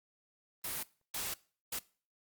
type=noise bursts at uneven times; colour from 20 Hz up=white; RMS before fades=-38 dBFS; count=3; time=0.64-0.83 / 1.14-1.34 / 1.72-1.79 s; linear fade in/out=5 ms; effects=noise-tail reverb RT60 0.4 s tail -21 dB re dry + Opus 32 kbps